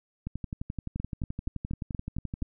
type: two click trains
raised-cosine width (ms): 5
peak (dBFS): -21 / -20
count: 26 / 7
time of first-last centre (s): 0.27-2.425 / 1-2.422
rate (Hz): 11.6 / 4.22
effects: none